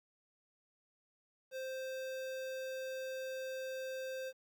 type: tone with notch filter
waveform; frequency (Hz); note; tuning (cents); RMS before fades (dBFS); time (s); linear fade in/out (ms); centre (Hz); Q
square; 523.3; C5; 0; -42; 1.51-4.33; 50; 9400; 1.8
effects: 12-bit